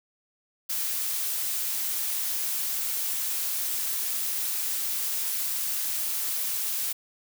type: noise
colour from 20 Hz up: blue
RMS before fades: -29 dBFS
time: 0.69-6.93 s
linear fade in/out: 10 ms
effects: none